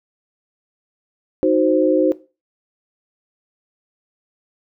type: chord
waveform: sine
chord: C diminished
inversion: first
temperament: equal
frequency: 311.1 / 370 / 523.3 Hz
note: Eb4 / Gb4 / C5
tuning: 0 / 0 / 0 cents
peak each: -17 dBFS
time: 1.43-2.12 s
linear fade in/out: 0 ms
effects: noise-tail reverb RT60 0.3 s tail -17 dB re dry